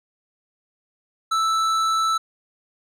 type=tone with hard clipping; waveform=sine; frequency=1318.5 Hz; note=E6; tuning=in tune; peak=-20 dBFS; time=1.31-2.18 s; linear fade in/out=10 ms; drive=11 dB; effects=none